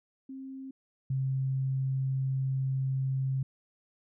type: tone pair in turn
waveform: sine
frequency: 266.4 / 133.2 Hz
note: C4 / C3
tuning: +31 / +31 cents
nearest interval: octave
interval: 1200 cents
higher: first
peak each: -39 / -27 dBFS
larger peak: second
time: 0.29-0.71 / 1.1-3.43 s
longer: second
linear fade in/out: 5 ms
effects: none